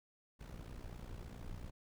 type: noise with amplitude modulation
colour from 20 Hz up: brown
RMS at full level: -45 dBFS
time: 0.39-1.71 s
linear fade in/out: 20 ms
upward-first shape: sine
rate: 59.9 Hz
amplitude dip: 75%
effects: none